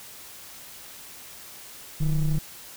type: ring-modulated tone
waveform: triangle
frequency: 84 Hz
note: E2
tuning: 33 cents sharp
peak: -15 dBFS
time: 2-2.39 s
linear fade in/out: 10 ms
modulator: 68.3 Hz
effects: white hiss -44 dBFS RMS until 2.76 s